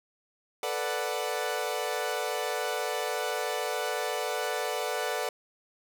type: chord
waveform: sawtooth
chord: B minor seventh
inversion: third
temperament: equal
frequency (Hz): 440 / 493.9 / 587.3 / 740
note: A4 / B4 / D5 / F#5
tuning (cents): 0 / 0 / 0 / 0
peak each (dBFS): -31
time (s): 0.63-5.29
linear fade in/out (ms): 2
effects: none